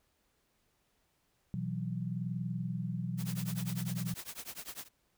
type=chord; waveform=sine; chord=B suspended fourth; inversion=none; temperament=just; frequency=123.47 / 164.63 / 185.21 Hz; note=B2 / E3 / F#3; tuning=0 / -2 / +2 cents; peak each=-38 dBFS; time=1.54-4.14 s; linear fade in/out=0 ms
type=noise with tremolo; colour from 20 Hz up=white; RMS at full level=-41 dBFS; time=3.17-4.89 s; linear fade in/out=50 ms; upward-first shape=triangle; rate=10 Hz; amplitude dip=100%
effects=pink hiss -75 dBFS RMS until 5.17 s